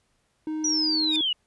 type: tone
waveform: triangle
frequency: 311.1 Hz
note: D#4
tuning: in tune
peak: -25 dBFS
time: 0.47-1.21 s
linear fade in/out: 2 ms
type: linear sweep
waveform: sine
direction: down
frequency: 5920 to 2830 Hz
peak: -22 dBFS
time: 0.64-1.33 s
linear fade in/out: 5 ms
type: tone with exponential growth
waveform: sawtooth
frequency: 2453 Hz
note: D#7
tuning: 25 cents flat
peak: -25 dBFS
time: 1.06-1.16 s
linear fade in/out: 1 ms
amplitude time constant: 20 ms
effects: pink hiss -70 dBFS RMS until 1.46 s + resampled to 24000 Hz